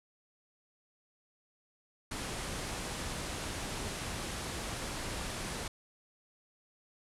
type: low-pass noise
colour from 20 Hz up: pink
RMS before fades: -39 dBFS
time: 2.11-5.68 s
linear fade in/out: 5 ms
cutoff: 11000 Hz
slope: 48 dB/octave
effects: none